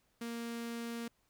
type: tone with notch filter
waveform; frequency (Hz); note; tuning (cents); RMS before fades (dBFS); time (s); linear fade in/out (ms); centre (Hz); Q
sawtooth; 233.3; A#3; +2; -41; 0.21-1.08; 5; 800; 2
effects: pink hiss -75 dBFS RMS until 1.29 s